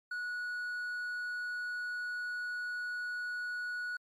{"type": "tone with hard clipping", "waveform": "sine", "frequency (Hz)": 1464, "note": "F#6", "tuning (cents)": -19, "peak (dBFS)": -36, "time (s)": [0.11, 3.97], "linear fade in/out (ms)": 5, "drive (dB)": 3, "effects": ["MP3 64 kbps"]}